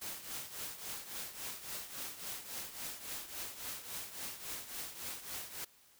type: noise with tremolo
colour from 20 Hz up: white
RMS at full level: -41 dBFS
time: 0.01-5.65 s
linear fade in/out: 10 ms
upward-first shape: triangle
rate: 3.6 Hz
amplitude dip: 75%
effects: white hiss -65 dBFS RMS until 5.99 s